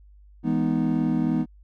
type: chord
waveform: triangle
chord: E major seventh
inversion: none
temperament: equal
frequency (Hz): 164.81 / 207.7 / 246.9 / 311.1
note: E3 / G#3 / B3 / D#4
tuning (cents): 0 / 0 / 0 / 0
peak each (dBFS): -25 / -26 / -22 / -25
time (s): 0.43-1.46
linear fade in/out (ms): 50
effects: added 50 Hz sine -48 dBFS peak until 1.63 s